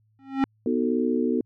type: tone with exponential growth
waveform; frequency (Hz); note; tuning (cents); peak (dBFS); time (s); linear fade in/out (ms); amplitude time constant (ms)
square; 269.7; C#4; -47; -17; 0.19-0.44; 0; 54
type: chord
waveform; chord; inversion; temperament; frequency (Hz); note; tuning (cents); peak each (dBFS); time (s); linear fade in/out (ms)
sine; B dominant seventh; none; just; 246.9 / 308.7 / 370.4 / 444.5; B3 / D#4 / F#4 / A4; 0 / -14 / +2 / +18; -24 / -28 / -28 / -28; 0.66-1.41; 2
effects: added 108 Hz sine -62 dBFS peak until 1.45 s + low-pass 2000 Hz 12 dB/octave